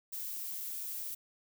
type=noise; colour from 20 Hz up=violet; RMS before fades=-40 dBFS; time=0.12-1.15 s; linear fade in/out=10 ms; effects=none